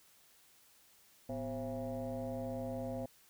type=tone with frequency modulation; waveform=sine; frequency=390.4 Hz; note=G4; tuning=7 cents flat; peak=-36 dBFS; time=1.29-3.06 s; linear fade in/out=5 ms; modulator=141 Hz; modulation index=2.2; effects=tanh soft clip ceiling -32 dBFS + white hiss -65 dBFS RMS until 3.29 s

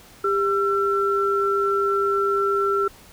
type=tone pair together; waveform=sine; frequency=398.2 / 1347.9 Hz; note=G4 / E6; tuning=+27 / +38 cents; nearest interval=octave + major sixth; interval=2111 cents; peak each=-21 dBFS; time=0.24-2.88 s; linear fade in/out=5 ms; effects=pink hiss -48 dBFS RMS until 3.12 s

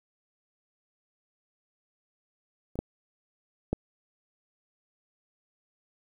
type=clicks; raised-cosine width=2 ms; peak=-27 / -15 / -13 dBFS; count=3; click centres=2.756 / 2.79 / 3.73 s; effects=9-bit

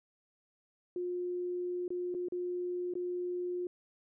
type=tone with dropouts; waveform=sine; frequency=356.7 Hz; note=F4; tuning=37 cents sharp; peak=-33 dBFS; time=0.96-3.67 s; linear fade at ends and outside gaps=2 ms; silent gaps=1.88-1.904 / 2.142-2.148 / 2.285-2.322 / 2.938-2.953 s; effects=none

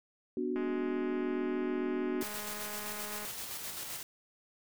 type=chord; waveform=sine; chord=B minor; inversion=none; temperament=equal with one note detuned; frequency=246.9 / 293.7 / 368.9 Hz; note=B3 / D4 / F#4; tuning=0 / 0 / -5 cents; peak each=-36 / -37 / -34 dBFS; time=0.37-2.23 s; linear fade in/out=2 ms
type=click train; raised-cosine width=0.5 ms; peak=-30 dBFS; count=563; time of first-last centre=0.56-3.249 s; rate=209 Hz
type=noise with tremolo; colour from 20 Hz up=white; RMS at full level=-40 dBFS; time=2.21-4.03 s; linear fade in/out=2 ms; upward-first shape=square; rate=7.7 Hz; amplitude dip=30%
effects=none

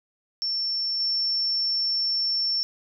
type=tone with level steps; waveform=sine; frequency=5420 Hz; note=E8; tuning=47 cents sharp; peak=-24 / -22 dBFS; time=0.42-2.63 s; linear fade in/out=0 ms; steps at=1 s; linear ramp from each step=2 ms; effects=none

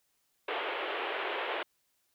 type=band-pass noise; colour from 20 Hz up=pink; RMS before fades=-35 dBFS; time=0.48-1.63 s; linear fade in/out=5 ms; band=360 to 3300 Hz; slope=48 dB/octave; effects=white hiss -75 dBFS RMS until 2.14 s

